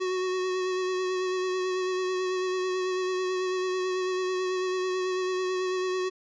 square tone with vibrato, 370 Hz, F#4, in tune, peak -27 dBFS, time 0-6.1 s, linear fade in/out 20 ms, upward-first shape sine, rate 9.1 Hz, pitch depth 20 cents each way, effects resampled to 16000 Hz

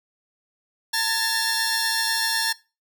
sawtooth tone cluster, 903 / 1685 / 1798 / 4247 / 5500 Hz, A5 / G#6 / A6 / C8 / F8, +45 / +25 / +37 / +25 / -27 cents, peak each -25 dBFS, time 0.93-2.53 s, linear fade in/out 10 ms, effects noise-tail reverb RT60 0.3 s tail -22 dB re dry

